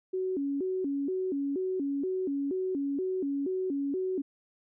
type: tone with vibrato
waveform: sine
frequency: 323.4 Hz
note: E4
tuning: 33 cents flat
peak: -28 dBFS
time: 0.13-4.22 s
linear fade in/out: 10 ms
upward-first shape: square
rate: 2.1 Hz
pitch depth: 250 cents each way
effects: none